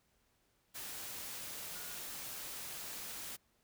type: tone in noise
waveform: sine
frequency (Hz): 1443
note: F#6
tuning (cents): -44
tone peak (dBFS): -56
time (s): 1.74-1.99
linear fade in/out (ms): 20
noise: white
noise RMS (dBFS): -45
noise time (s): 0.74-3.37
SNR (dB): -14
effects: pink hiss -75 dBFS RMS until 3.63 s